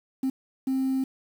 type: tone bursts at uneven times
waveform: sine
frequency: 264.3 Hz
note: C4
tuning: 18 cents sharp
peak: -21 dBFS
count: 2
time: 0.23-0.3 / 0.67-1.04 s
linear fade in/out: 5 ms
effects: tanh soft clip ceiling -21 dBFS + 8-bit